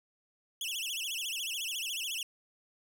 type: tone with vibrato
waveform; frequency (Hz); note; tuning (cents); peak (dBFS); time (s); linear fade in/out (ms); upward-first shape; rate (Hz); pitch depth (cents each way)
sawtooth; 2989; F#7; +17; -31; 0.61-2.23; 2; sine; 14; 240
effects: none